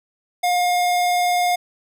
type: tone with vibrato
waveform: square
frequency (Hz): 713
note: F5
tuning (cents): +36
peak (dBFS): -17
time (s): 0.43-1.56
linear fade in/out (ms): 10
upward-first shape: sine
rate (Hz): 20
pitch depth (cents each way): 12
effects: none